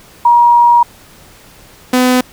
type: tone pair in turn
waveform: sine / sawtooth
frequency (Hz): 952 / 252.2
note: A#5 / B3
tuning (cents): +36 / +36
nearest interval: octave + major seventh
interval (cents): 2300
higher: first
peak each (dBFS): -4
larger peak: neither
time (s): 0.25-0.83 / 1.93-2.21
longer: first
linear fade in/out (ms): 5
effects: pink hiss -41 dBFS RMS until 2.32 s